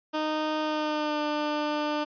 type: tone with pitch glide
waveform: 15% pulse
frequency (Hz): 308.6 to 299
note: D#4 to D4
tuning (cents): -14 to +31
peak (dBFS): -20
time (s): 0.13-2.05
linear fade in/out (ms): 20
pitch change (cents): -55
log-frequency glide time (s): 0.6-1.22
effects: resampled to 11025 Hz